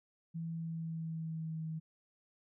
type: tone with pitch glide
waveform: sine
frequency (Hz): 164.81 to 159.38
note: E3 to D#3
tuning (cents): 0 to +42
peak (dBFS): -37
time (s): 0.34-1.8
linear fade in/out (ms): 20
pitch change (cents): -58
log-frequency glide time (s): 0.52-1.66
effects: none